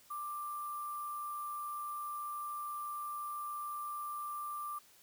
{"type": "tone with sample-and-hold", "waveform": "sine", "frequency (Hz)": 1182, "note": "D6", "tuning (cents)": 11, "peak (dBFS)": -38, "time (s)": [0.1, 4.79], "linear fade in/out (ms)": 10, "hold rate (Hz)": 11025, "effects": ["white hiss -63 dBFS RMS until 5.02 s"]}